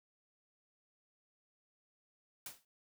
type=noise with exponential decay; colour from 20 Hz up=white; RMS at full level=-42 dBFS; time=2.46-2.65 s; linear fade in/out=2 ms; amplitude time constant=40 ms; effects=none